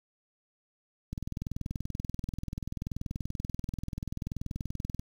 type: click train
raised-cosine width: 5 ms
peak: -22 dBFS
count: 81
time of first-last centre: 1.13-4.995 s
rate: 20.7 Hz
effects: 8-bit